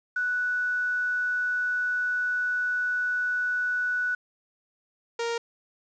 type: tone pair in turn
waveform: sine / sawtooth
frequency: 1480 / 466.2 Hz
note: F#6 / A#4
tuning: 0 / 0 cents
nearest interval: octave + minor sixth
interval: 2000 cents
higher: first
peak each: -24 / -23 dBFS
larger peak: second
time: 0.16-4.15 / 5.19-5.38 s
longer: first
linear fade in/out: 5 ms
effects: resampled to 16000 Hz + 9-bit